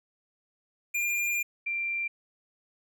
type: tone pair in turn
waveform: square / sine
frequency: 2402 / 2365 Hz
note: D7 / D7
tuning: +38 / +12 cents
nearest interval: unison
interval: 26 cents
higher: first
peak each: -27 / -28 dBFS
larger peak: first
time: 0.94-1.43 / 1.66-2.08 s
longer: first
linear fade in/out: 10 ms
effects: none